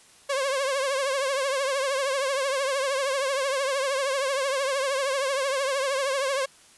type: tone with vibrato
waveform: sawtooth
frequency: 543 Hz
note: C#5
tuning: 36 cents flat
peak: -20 dBFS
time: 0.29-6.46 s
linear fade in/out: 10 ms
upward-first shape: triangle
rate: 13 Hz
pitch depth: 100 cents each way
effects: white hiss -54 dBFS RMS until 6.77 s + resampled to 24000 Hz